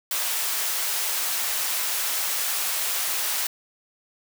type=high-pass noise; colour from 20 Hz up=white; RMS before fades=-26 dBFS; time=0.11-3.47 s; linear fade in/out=2 ms; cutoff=630 Hz; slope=12 dB/octave; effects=none